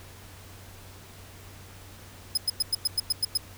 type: tone bursts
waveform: sawtooth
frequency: 5070 Hz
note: D#8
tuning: 32 cents sharp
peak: -19 dBFS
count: 9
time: 2.35-3.375 s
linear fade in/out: 5 ms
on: 25 ms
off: 100 ms
effects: added 94 Hz sine -48 dBFS peak until 3.57 s + pink hiss -49 dBFS RMS until 3.57 s